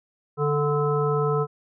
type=harmonic tone with a mistuned harmonic; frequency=146.83 Hz; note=D3; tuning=in tune; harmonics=1 / 3 / 5 / 7 / 9; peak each=-24 / -23 / -34 / -32 / -29 dBFS; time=0.37-1.47 s; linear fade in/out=50 ms; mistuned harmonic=9; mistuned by=-26 cents; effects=none